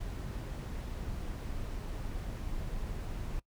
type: noise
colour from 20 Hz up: brown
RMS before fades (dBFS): -38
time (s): 0-3.4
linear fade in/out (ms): 10
effects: noise-tail reverb RT60 0.1 s tail -21 dB re dry